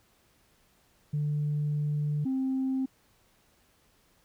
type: tone pair in turn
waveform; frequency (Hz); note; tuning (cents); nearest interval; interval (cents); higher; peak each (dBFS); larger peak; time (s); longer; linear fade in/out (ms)
sine; 148.2 / 263.7; D3 / C4; +16 / +14; minor seventh; 998; second; -25; neither; 1.13-2.25 / 2.25-2.86; first; 10
effects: tanh soft clip ceiling -23 dBFS + pink hiss -66 dBFS RMS until 4.24 s

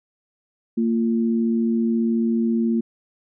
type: tone pair together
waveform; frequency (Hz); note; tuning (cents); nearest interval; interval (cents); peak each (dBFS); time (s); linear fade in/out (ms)
sine; 228.6 / 347.1; A#3 / F4; -34 / -11; perfect fifth; 723; -18 / -26; 0.77-2.81; 10
effects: none

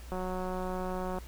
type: click train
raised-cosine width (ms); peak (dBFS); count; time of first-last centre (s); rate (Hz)
1; -23; 197; 0.12-1.185; 184
effects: added 60 Hz sine -43 dBFS peak until 1.27 s + pink hiss -53 dBFS RMS until 1.27 s

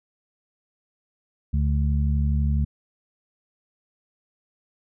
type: harmonic tone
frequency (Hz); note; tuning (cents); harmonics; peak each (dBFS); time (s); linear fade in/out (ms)
72.1; D2; -31; 1 / 2 / 3; -20 / -26 / -30; 1.53-2.65; 10
effects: none

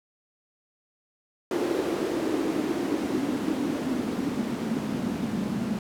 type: noise with band-pass filter sweep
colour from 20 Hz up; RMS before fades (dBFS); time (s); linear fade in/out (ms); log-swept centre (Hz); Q
white; -28; 1.51-5.79; 2; 360 to 200; 4.5
effects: none

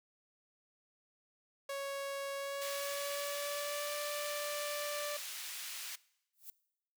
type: tone with pitch glide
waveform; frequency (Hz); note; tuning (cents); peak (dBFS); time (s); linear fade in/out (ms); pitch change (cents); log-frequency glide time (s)
sawtooth; 554.4 to 587.4; C#5 to D5; 0 to 0; -34; 1.69-5.17; 5; +100; 2.36-3.96
type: high-pass noise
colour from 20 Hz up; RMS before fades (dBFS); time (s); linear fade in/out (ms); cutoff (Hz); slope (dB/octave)
pink; -44; 2.61-5.96; 10; 2300; 12
type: noise with exponential growth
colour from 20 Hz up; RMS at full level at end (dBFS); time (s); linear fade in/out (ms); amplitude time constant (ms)
violet; -44; 6.33-6.5; 2; 36
effects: noise-tail reverb RT60 0.8 s tail -21 dB re dry

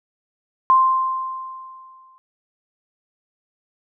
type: tone with exponential decay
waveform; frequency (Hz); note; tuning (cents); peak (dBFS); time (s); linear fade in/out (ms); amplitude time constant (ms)
sine; 1046.5; C6; 0; -9; 0.7-2.18; 0; 320
effects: none

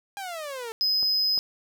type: exponential sweep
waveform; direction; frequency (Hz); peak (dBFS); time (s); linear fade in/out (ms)
sawtooth; down; 816 to 440.1; -29; 0.17-0.72; 0
type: tone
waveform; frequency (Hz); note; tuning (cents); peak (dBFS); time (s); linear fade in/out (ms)
triangle; 5050; D#8; +25; -20; 0.81-1.39; 0
type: clicks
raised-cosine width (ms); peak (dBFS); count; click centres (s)
1; -29; 2; 1.029 / 1.377
effects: none

